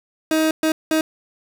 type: tone bursts at uneven times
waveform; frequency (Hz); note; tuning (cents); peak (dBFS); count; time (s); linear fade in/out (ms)
30% pulse; 315.5; D#4; +24; -13; 3; 0.31-0.51 / 0.63-0.72 / 0.91-1.01; 2
effects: none